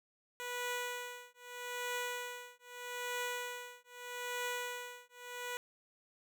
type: tone with tremolo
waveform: 10% pulse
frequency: 490 Hz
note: B4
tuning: 14 cents flat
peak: -27 dBFS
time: 0.4-5.57 s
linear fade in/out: 0 ms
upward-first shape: triangle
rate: 0.8 Hz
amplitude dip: 100%
effects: none